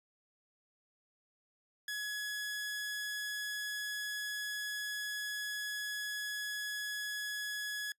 sawtooth tone, 1686 Hz, G#6, 26 cents sharp, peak -33 dBFS, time 1.88-7.92 s, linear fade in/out 2 ms, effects noise-tail reverb RT60 0.1 s tail -26 dB re dry + resampled to 32000 Hz

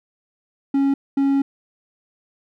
triangle tone bursts at uneven times, 275.8 Hz, C#4, 9 cents flat, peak -13 dBFS, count 2, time 0.74-0.94 / 1.17-1.42 s, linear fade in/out 5 ms, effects none

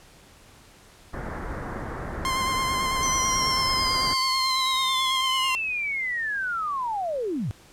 pink low-pass noise, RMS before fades -33 dBFS, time 1.13-4.14 s, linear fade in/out 10 ms, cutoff 1900 Hz, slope 48 dB/octave
sawtooth tone with vibrato, 1048 Hz, C6, 2 cents sharp, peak -20 dBFS, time 2.25-5.55 s, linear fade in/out 0 ms, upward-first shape sine, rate 9.1 Hz, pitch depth 23 cents each way
sine linear sweep, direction down, 6100 to 85.8 Hz, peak -25 dBFS, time 3.03-7.51 s, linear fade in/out 0 ms
effects pink hiss -52 dBFS RMS until 7.72 s + low-pass 11000 Hz 12 dB/octave

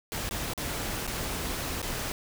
pink noise with dropouts, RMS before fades -33 dBFS, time 0.12-2.12 s, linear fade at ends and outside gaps 0 ms, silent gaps 0.291-0.31 / 0.535-0.577 / 1.068-1.076 / 1.817-1.827 s, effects none

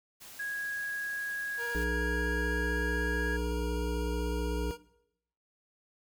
white noise, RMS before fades -49 dBFS, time 0.2-1.85 s, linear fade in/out 20 ms
sine tone, 1654 Hz, G#6, 8 cents flat, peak -33 dBFS, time 0.39-3.37 s, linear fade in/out 10 ms
25% pulse tone with vibrato, 472.6 Hz, A#4, 24 cents sharp, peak -34 dBFS, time 1.57-4.78 s, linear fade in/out 50 ms, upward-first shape sine, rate 16 Hz, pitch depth 14 cents each way
harmonic tone, 60.2 Hz, B1, 44 cents flat, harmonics 1 / 3 / 5 / 7, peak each -32 / -39 / -38 / -37 dBFS, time 1.75-4.71 s, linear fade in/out 0 ms
effects noise-tail reverb RT60 0.8 s tail -20 dB re dry

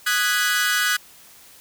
sawtooth chord, G# minor seventh, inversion second, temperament equal with one note detuned, 1240.2 / 1480 / 1661.2 / 1975.5 Hz, D#6 / F#6 / G#6 / B6, -6 / 0 / 0 / 0 cents, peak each -24 / -18 / -20 / -24 dBFS, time 0.06-0.97 s, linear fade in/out 10 ms, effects white hiss -48 dBFS RMS until 1.6 s

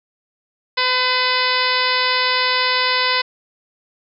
harmonic tone with a mistuned harmonic, 506 Hz, B4, 42 cents sharp, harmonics 1 / 2 / 3 / 4 / 5 / 6 / 7 / 8 / 9 / 10, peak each -27 / -21 / -25 / -22 / -26 / -27 / -26 / -25 / -27 / -25 dBFS, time 0.77-3.22 s, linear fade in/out 10 ms, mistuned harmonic 6, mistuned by -22 cents, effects none

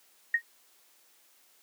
sine tone with exponential decay, 1864.7 Hz, A#6, in tune, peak -18 dBFS, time 0.34-0.42 s, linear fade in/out 5 ms, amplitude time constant 17 ms, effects white hiss -63 dBFS RMS until 1.62 s + high-pass 300 Hz 12 dB/octave

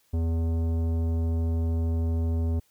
sine tone with tanh clipping, 82.41 Hz, E2, in tune, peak -25 dBFS, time 0.13-2.6 s, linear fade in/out 10 ms, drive 14 dB, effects white hiss -66 dBFS RMS until 2.7 s

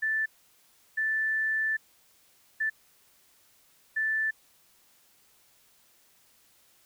sine tone bursts at uneven times, 1760 Hz, A6, in tune, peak -25 dBFS, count 4, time 0.02-0.26 / 0.97-1.77 / 2.6-2.7 / 3.96-4.31 s, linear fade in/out 10 ms, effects white hiss -63 dBFS RMS until 6.85 s

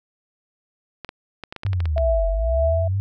clicks, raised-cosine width 0.3 ms, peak -17 dBFS, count 11, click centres 1.047 / 1.091 / 1.437 / 1.525 / 1.563 / 1.634 / 1.665 / 1.732 / 1.804 / 1.856 / 1.98 s
sine linear two-way sweep, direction down then up, 101.2 to 43.72 to 101.2 Hz, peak -19 dBFS, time 1.65-3 s, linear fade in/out 0 ms, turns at 2.27 s
sine tone with tremolo, 659.3 Hz, E5, in tune, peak -17 dBFS, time 1.96-2.88 s, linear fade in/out 5 ms, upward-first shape triangle, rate 1.8 Hz, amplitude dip 75%
effects none

